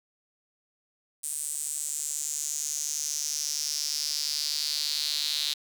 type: tone with high-pass filter sweep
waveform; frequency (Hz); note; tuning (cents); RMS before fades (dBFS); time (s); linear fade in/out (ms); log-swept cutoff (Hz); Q
sawtooth; 148.5; D3; +20; -31; 1.23-5.54; 10; 8700 to 3900; 4.8
effects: none